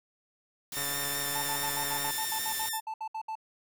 white noise, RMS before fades -39 dBFS, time 0.72-2.69 s, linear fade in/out 2 ms
5% pulse tone with vibrato, 1797 Hz, A6, 36 cents sharp, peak -22 dBFS, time 0.73-2.81 s, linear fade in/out 50 ms, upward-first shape square, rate 4.8 Hz, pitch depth 16 cents each way
click train, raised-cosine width 0.5 ms, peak -24 dBFS, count 191, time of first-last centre 0.77-2.108 s, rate 142 Hz
triangle tone bursts, 880 Hz, A5, in tune, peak -31 dBFS, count 15, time 1.35-3.354 s, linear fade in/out 5 ms, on 72 ms, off 66 ms
effects none

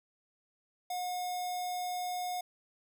square tone with notch filter, 722 Hz, F#5, 43 cents flat, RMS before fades -36 dBFS, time 0.9-2.41 s, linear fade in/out 5 ms, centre 1700 Hz, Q 0.9, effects none

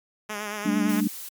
5% pulse tone with vibrato, 208.9 Hz, G#3, 10 cents sharp, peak -19 dBFS, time 0.29-1.01 s, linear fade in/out 10 ms, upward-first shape sine, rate 8.8 Hz, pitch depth 43 cents each way
sine chord, G suspended second, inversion none, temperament equal, 196 / 220 / 293.7 Hz, G3 / A3 / D4, 0 / 0 / 0 cents, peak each -25 dBFS, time 0.65-1.08 s, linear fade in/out 10 ms
blue noise, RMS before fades -37 dBFS, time 0.89-1.29 s, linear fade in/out 5 ms
effects MP3 96 kbps

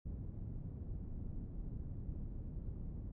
pink low-pass noise, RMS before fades -44 dBFS, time 0.05-3.12 s, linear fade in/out 10 ms, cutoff 170 Hz, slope 12 dB/octave, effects none

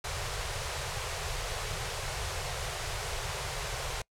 pink band-stop noise, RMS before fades -35 dBFS, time 0.04-4.02 s, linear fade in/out 5 ms, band 150 to 400 Hz, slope 48 dB/octave, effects noise-tail reverb RT60 0.1 s tail -24 dB re dry + low-pass 9000 Hz 12 dB/octave

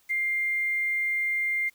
sine tone with quantisation, 2100 Hz, C7, 6 cents sharp, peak -24 dBFS, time 0.09-1.7 s, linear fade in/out 20 ms, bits 8, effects white hiss -64 dBFS RMS until 1.74 s

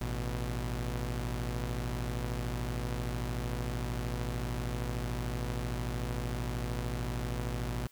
sawtooth tone pair together, 54.35 / 121.9 Hz, A1 / B2, -21 / -22 cents, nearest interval octave + major second, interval 1399 cents, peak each -31 / -32 dBFS, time 0.01-7.87 s, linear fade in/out 0 ms, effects white hiss -63 dBFS RMS until 7.91 s

